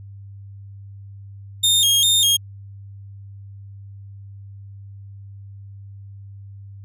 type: tone with vibrato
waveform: sawtooth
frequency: 3444 Hz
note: A7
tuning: 38 cents flat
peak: -11 dBFS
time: 1.63-2.37 s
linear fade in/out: 10 ms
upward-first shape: square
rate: 2.5 Hz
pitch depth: 100 cents each way
effects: added 99 Hz sine -36 dBFS peak until 6.84 s